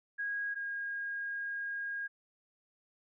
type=tone pair in turn; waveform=sine; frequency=1643 / 1628.8 Hz; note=G#6 / G#6; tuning=-19 / -34 cents; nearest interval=unison; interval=15 cents; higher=first; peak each=-33 / -35 dBFS; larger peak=first; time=0.18-0.55 / 0.55-2.08 s; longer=second; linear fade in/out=20 ms; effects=none